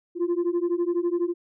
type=beating tone pair; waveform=sine; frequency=341.4 / 353.4 Hz; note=F4 / F4; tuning=-39 / +21 cents; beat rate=12 Hz; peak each=-23 dBFS; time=0.15-1.34 s; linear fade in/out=50 ms; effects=tanh soft clip ceiling -19 dBFS